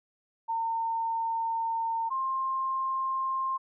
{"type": "tone pair in turn", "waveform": "sine", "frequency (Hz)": [910, 1058.6], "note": ["A#5", "C6"], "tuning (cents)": [-42, 20], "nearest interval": "minor third", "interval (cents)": 262, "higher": "second", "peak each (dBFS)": -27, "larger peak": "neither", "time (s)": [[0.48, 2.1], [2.1, 3.58]], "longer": "first", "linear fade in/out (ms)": 20, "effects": []}